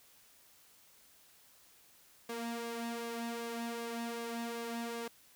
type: tone with flanger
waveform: sawtooth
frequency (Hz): 233.1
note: A#3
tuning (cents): 0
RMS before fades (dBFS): -40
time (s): 2.29-5.08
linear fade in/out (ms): 5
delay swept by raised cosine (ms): 1.8 to 3.2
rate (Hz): 2.6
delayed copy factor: +0.6
effects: white hiss -63 dBFS RMS until 5.35 s

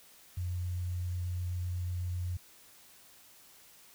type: tone with quantisation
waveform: sine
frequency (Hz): 89.2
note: F2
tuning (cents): +37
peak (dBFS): -32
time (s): 0.37-2.37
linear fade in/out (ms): 5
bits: 10
effects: white hiss -58 dBFS RMS until 3.94 s

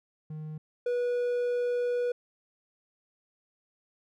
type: tone pair in turn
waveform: triangle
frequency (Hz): 154.6 / 487.2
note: D#3 / B4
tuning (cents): -11 / -24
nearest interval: octave + minor sixth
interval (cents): 1987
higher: second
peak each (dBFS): -34 / -24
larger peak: second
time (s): 0.3-0.58 / 0.86-2.12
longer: second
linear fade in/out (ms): 5
effects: none

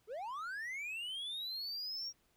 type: linear sweep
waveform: triangle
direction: up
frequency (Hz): 392 to 5670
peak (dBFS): -38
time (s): 0.07-2.13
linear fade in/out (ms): 50
effects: pink hiss -74 dBFS RMS until 2.36 s

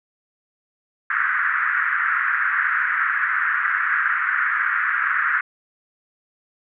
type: band-pass noise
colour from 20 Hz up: white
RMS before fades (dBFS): -21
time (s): 1.1-5.41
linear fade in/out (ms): 5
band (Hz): 1300 to 1800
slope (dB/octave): 48
effects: none

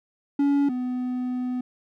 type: tone pair in turn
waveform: triangle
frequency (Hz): 282.9 / 250.6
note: C#4 / B3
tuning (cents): +35 / +25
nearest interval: major second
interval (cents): 210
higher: first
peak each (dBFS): -16 / -23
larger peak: first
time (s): 0.39-0.69 / 0.69-1.61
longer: second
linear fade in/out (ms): 5
effects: none

